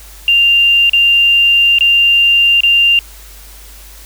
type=tone with dropouts; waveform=sine; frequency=2790 Hz; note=F7; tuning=2 cents flat; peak=-6 dBFS; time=0.28-2.99 s; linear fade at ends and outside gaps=1 ms; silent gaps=0.896-0.933 / 1.786-1.808 / 2.606-2.634 s; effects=added 50 Hz sine -35 dBFS peak until 4.05 s + white hiss -38 dBFS RMS until 4.05 s